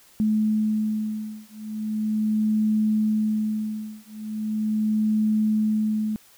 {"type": "beating tone pair", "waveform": "sine", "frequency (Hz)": [215, 215.39], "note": ["A3", "A3"], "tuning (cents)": [-40, -37], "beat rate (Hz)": 0.39, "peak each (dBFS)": -24, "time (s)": [0.2, 6.16], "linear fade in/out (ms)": 0, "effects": ["white hiss -54 dBFS RMS until 6.37 s"]}